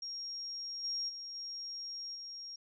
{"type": "tone with level steps", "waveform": "sine", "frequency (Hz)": 5580, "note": "F8", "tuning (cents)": -2, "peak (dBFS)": [-39, -34, -42, -40, -43], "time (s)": [0.02, 2.56], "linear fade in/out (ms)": 5, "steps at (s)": [0.83, 1.08, 1.34, 2.14], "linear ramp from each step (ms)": 20, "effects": []}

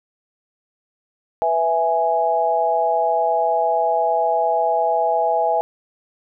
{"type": "chord", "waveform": "sine", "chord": "E major", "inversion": "second", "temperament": "equal", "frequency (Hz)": [493.9, 659.3, 830.6], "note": ["B4", "E5", "G#5"], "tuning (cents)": [0, 0, 0], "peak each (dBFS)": [-24, -19, -19], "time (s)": [1.42, 5.61], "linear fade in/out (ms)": 0, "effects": []}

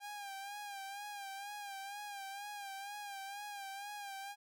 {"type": "tone with vibrato", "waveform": "sawtooth", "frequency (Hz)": 804, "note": "G5", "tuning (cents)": 44, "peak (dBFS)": -40, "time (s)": [0, 4.36], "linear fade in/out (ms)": 50, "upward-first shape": "sine", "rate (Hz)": 2.1, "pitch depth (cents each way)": 56, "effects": []}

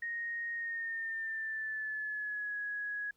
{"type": "tone with pitch glide", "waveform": "sine", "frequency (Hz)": [1864.7, 1670.9], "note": ["A#6", "G#6"], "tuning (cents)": [0, 10], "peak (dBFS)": -35, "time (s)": [0.02, 3.11], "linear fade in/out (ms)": 5, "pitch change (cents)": -190, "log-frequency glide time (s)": [0.54, 2.57], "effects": ["pink hiss -75 dBFS RMS until 3.16 s"]}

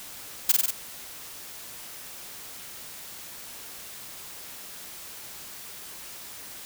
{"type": "noise with echo", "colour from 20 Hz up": "blue", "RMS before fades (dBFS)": -18, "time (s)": [0.49, 0.52], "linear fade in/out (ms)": 5, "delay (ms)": 47, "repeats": 4, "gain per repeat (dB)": -2, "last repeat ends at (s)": 0.708, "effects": ["white hiss -42 dBFS RMS until 6.65 s"]}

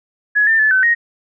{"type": "tone with pitch steps", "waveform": "sine", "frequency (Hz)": [1686, 1793, 1735, 1523, 1872], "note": ["G#6", "A6", "A6", "F#6", "A#6"], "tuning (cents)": [26, 32, -25, 50, 7], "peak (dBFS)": -10, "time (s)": [0.35, 0.95], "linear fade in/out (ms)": 20, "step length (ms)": 120, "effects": []}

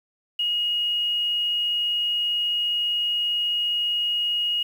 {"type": "tone", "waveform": "sine", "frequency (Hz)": 2879, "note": "F#7", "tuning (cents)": -48, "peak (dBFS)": -21, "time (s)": [0.39, 4.63], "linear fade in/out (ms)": 5, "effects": ["8-bit"]}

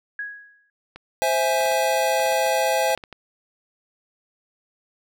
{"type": "tone with exponential decay", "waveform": "sine", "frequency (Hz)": 1661.2, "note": "G#6", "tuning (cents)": 0, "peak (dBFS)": -25, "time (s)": [0.19, 0.7], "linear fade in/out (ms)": 2, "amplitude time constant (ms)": 110}
{"type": "clicks", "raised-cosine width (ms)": 0.3, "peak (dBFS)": -23, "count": 12, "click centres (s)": [0.96, 1.608, 1.659, 1.716, 2.198, 2.262, 2.323, 2.464, 2.904, 2.976, 3.038, 3.127]}
{"type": "chord", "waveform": "square", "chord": "C augmented", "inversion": "none", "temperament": "equal", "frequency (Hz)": [523.3, 659.3, 830.6], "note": ["C5", "E5", "G#5"], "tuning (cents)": [0, 0, 0], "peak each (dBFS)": -24, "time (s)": [1.22, 2.95], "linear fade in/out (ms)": 0}
{"effects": []}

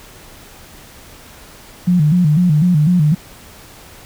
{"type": "tone with vibrato", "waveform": "sine", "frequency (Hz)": 163.9, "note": "E3", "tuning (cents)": -10, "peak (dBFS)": -9, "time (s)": [1.87, 3.15], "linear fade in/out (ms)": 10, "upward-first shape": "square", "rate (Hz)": 4, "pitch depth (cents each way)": 150, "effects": ["pink hiss -40 dBFS RMS until 4.05 s"]}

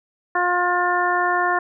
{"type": "harmonic tone", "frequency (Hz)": 355.5, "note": "F4", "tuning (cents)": 31, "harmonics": [1, 2, 3, 4, 5], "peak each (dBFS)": [-26, -22, -22, -25, -24], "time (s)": [0.35, 1.59], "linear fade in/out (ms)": 5, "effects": []}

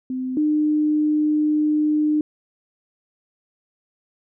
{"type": "tone pair in turn", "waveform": "sine", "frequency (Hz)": [257.3, 302.8], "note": ["C4", "D#4"], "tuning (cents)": [-29, -47], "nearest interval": "minor third", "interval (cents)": 282, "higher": "second", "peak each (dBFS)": [-23, -16], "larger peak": "second", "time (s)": [[0.1, 0.37], [0.37, 2.21]], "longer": "second", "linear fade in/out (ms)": 2, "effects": []}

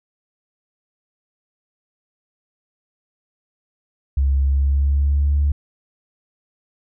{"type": "tone with pitch glide", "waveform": "sine", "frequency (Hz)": [68.4, 72.13], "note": ["C#2", "D2"], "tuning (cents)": [-23, -31], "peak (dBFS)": -13, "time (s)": [4.17, 5.52], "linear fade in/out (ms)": 5, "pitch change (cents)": 92, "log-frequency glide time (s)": [4.42, 5.39], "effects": ["tanh soft clip ceiling -10 dBFS"]}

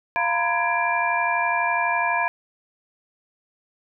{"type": "tone cluster", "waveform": "sine", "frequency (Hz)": [694, 934, 1006, 1664, 2366], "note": ["F5", "A#5", "B5", "G#6", "D7"], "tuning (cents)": [-11, 3, 32, 3, 12], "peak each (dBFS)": -26, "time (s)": [0.16, 2.28], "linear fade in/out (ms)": 0, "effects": []}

